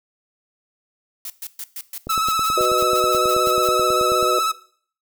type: noise bursts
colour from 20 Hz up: blue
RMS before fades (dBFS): -31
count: 15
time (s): 1.25-3.68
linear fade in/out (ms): 2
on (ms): 50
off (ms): 120
type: click train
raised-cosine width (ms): 2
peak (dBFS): -18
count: 21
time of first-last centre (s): 2.07-4.227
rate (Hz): 9.27
type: tone with vibrato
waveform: 45% pulse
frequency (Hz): 1300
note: E6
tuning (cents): -24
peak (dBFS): -18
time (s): 2.09-4.52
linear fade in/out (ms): 10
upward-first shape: sine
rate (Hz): 16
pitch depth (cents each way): 34
type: harmonic tone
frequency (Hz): 123.47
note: B2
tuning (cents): 0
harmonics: 3 / 4 / 5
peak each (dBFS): -21 / -22 / -23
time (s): 2.57-4.39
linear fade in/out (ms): 5
effects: noise-tail reverb RT60 0.5 s tail -17 dB re dry